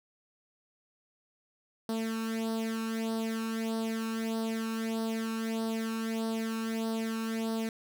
sawtooth tone with flanger, 224.3 Hz, A3, 34 cents sharp, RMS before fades -33 dBFS, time 1.89-7.69 s, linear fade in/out 2 ms, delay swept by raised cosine 0.21 to 0.76 ms, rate 1.6 Hz, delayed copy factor +0.75, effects none

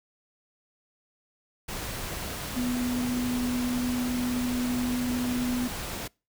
sine tone in noise, 246.9 Hz, B3, in tune, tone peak -26 dBFS, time 2.56-5.68 s, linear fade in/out 10 ms, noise pink, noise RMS -35 dBFS, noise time 1.68-6.08 s, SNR +6 dB, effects noise-tail reverb RT60 0.3 s tail -26 dB re dry

